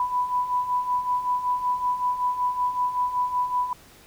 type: beating tone pair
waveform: sine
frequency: 987.8 / 993.1 Hz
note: B5 / B5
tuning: 0 / +9 cents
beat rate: 5.3 Hz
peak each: -29 / -23 dBFS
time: 0-3.73 s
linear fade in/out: 2 ms
effects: pink hiss -51 dBFS RMS until 4.06 s